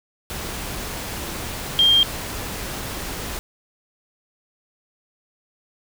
sine tone in noise, 3200 Hz, G7, 35 cents sharp, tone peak -12 dBFS, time 1.79-2.03 s, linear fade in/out 0 ms, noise pink, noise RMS -30 dBFS, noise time 0.3-3.39 s, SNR +15 dB, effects none

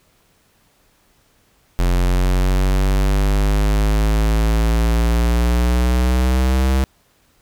square exponential sweep, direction up, 44 to 66.3 Hz, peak -14 dBFS, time 1.79-6.84 s, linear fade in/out 0 ms, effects pink hiss -58 dBFS RMS until 7.41 s

